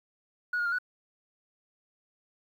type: tone with pitch steps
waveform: sine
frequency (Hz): 1457 / 1428 / 1396 / 1475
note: F#6 / F6 / F6 / F#6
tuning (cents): -27 / +38 / -1 / -6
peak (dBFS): -25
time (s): 0.53-0.786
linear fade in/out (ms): 5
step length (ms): 64
effects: tanh soft clip ceiling -24 dBFS + 10-bit